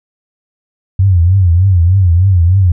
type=tone with vibrato; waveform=sine; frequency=90.7 Hz; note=F#2; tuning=34 cents flat; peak=-5 dBFS; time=0.99-2.72 s; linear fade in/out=5 ms; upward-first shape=triangle; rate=3.3 Hz; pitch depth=170 cents each way; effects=none